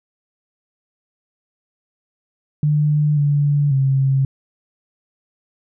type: tone with pitch steps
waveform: sine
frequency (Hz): 149.4 / 144.7 / 135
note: D3 / D3 / C#3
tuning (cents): +30 / -25 / -45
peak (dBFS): -13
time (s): 2.63-4.25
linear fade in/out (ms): 2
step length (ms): 540
effects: none